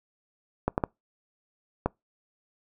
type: clicks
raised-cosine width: 1 ms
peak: -10 dBFS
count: 4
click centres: 0.68 / 0.779 / 0.838 / 1.86 s
effects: noise-tail reverb RT60 0.2 s tail -26 dB re dry